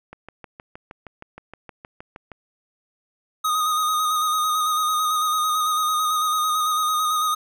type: click train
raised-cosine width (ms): 0.5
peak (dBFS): -23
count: 15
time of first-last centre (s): 0.13-2.317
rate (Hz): 6.4
type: tone with vibrato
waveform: square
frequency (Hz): 1244.5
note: D#6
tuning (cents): 0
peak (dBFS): -20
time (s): 3.44-7.35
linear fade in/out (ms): 10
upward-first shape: square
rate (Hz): 9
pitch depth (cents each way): 24
effects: none